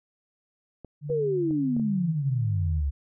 clicks, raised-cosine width 2 ms, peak -28 dBFS, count 5, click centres 0.847 / 1.1 / 1.509 / 1.766 / 1.797 s
sine tone with pitch glide, 146.83 to 150.87 Hz, D3 to D3, 0 to +47 cents, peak -31 dBFS, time 1.01-2.83 s, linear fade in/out 50 ms, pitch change +47 cents, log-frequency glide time 1.89-2.49 s
sine exponential sweep, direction down, 497.7 to 67 Hz, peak -23 dBFS, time 1.09-2.91 s, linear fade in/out 20 ms
effects none

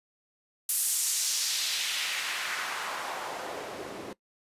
white noise with band-pass filter sweep, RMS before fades -32 dBFS, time 0.69-4.13 s, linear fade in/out 2 ms, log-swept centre 11000 to 300 Hz, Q 1.3, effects noise-tail reverb RT60 0.1 s tail -20 dB re dry + resampled to 32000 Hz

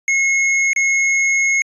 square tone with dropouts, 2169 Hz, C#7, 38 cents flat, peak -14 dBFS, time 0.08-1.62 s, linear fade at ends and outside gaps 1 ms, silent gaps 0.732-0.762 s, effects resampled to 22050 Hz

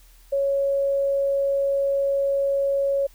sine tone, 554.4 Hz, C#5, in tune, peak -19 dBFS, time 0.32-3.07 s, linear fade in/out 10 ms, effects added 40 Hz sine -49 dBFS peak until 3.14 s + white hiss -57 dBFS RMS until 3.14 s

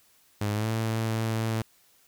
sawtooth tone with pitch glide, 103.83 to 111.93 Hz, G#2 to A2, 0 to +30 cents, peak -22 dBFS, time 0.41-1.62 s, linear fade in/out 5 ms, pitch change +130 cents, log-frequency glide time 0.52-0.69 s, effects white hiss -62 dBFS RMS until 2.07 s

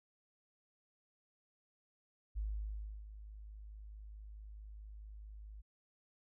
sine tone with ADSR envelope, 52.3 Hz, G#1, 13 cents sharp, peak -35 dBFS, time 2.35-5.62 s, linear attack 25 ms, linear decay 670 ms, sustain -13 dB, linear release 19 ms, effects none

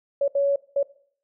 sine tone bursts at uneven times, 561 Hz, C#5, 21 cents sharp, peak -18 dBFS, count 3, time 0.21-0.28 / 0.35-0.56 / 0.76-0.83 s, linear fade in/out 5 ms, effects noise-tail reverb RT60 0.6 s tail -20 dB re dry

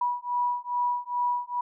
sine beating tone pair, 974 / 976.4 Hz, B5 / B5, -24 / -20 cents, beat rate 2.4 Hz, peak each -28 dBFS, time 0.01-1.61 s, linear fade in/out 5 ms, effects none

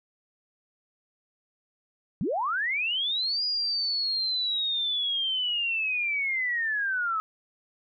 sine linear two-way sweep, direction up then down, 138.59 to 4915 to 1270 Hz, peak -25 dBFS, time 2.21-7.2 s, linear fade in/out 0 ms, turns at 3.44 s, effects none

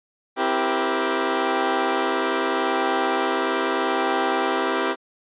15% pulse chord, C dominant seventh, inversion none, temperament equal with one note detuned, 261.6 / 329.6 / 392 / 472.7 Hz, C4 / E4 / G4 / Bb4, 0 / 0 / 0 / +24 cents, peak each -21 / -20 / -17 / -22 dBFS, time 0.36-4.96 s, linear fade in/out 50 ms, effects resampled to 8000 Hz

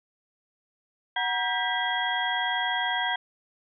sine tone cluster, 741 / 951 / 1598 / 1963 / 3277 Hz, F#5 / A#5 / G6 / B6 / G#7, +2 / +34 / +33 / -11 / -24 cents, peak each -31 dBFS, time 1.16-3.16 s, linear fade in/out 5 ms, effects none

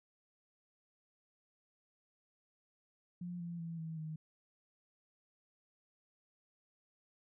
sine tone with pitch steps, 176.3 / 171.18 / 166.21 / 161.39 / 156.7 Hz, F3 / F3 / E3 / E3 / D#3, +17 / -34 / +15 / -36 / +13 cents, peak -40 dBFS, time 3.21-4.16 s, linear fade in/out 5 ms, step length 190 ms, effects none

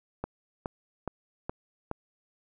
click train, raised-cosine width 1 ms, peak -18 dBFS, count 5, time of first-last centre 0.24-1.914 s, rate 2.39 Hz, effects none

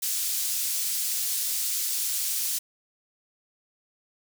pink high-pass noise, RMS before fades -28 dBFS, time 0.02-2.59 s, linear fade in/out 10 ms, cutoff 6100 Hz, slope 12 dB/octave, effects none

